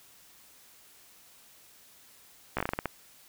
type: slowing click train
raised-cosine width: 0.5 ms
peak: -14 dBFS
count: 9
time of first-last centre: 2.57-2.857 s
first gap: 15 ms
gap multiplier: 1.24
effects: white hiss -57 dBFS RMS until 3.28 s